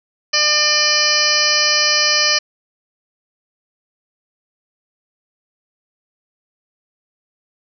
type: harmonic tone with a mistuned harmonic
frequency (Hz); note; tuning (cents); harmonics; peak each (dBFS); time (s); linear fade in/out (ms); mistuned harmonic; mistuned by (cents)
600; D5; +37; 1 / 2 / 3 / 4 / 5 / 7 / 8 / 9 / 10; -26 / -25 / -21 / -21 / -23 / -21 / -18 / -20 / -23; 0.33-2.39; 10; 10; -41
effects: none